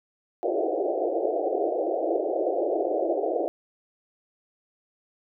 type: band-pass noise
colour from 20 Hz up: pink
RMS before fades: -26 dBFS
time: 0.43-3.48 s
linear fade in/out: 0 ms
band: 320 to 740 Hz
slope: 96 dB/octave
effects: none

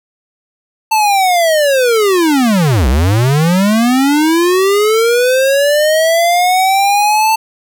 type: linear two-way sweep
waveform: square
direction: down then up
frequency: 891 to 58.3 to 891 Hz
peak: -9 dBFS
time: 0.91-7.36 s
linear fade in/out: 10 ms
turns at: 2.88 s
effects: none

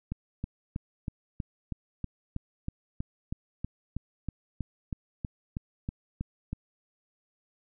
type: click train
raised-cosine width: 5 ms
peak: -20 dBFS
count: 21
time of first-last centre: 0.12-6.53 s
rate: 3.12 Hz
effects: none

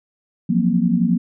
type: tone cluster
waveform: sine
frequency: 172.5 / 183.5 / 234.8 / 261.3 Hz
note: F3 / F#3 / A#3 / C4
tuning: -21 / -14 / +13 / -2 cents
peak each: -20 / -19 / -18 / -27 dBFS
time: 0.49-1.18 s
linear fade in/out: 10 ms
effects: none

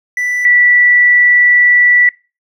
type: tone pair in turn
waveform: triangle / sine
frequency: 1975.5 / 1959.6 Hz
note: B6 / B6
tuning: 0 / -14 cents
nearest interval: unison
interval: 14 cents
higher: first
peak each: -12 / -5 dBFS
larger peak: second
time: 0.17-0.45 / 0.45-2.09 s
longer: second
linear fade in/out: 2 ms
effects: noise-tail reverb RT60 0.3 s tail -22 dB re dry

